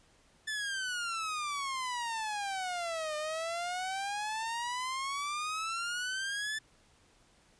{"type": "exponential two-way sweep", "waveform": "sawtooth", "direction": "down then up", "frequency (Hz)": [1760, 603, 1760], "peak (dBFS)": -30, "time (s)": [0.47, 6.59], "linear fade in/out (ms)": 10, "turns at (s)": 3.16, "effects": ["pink hiss -65 dBFS RMS until 7.59 s", "resampled to 22050 Hz"]}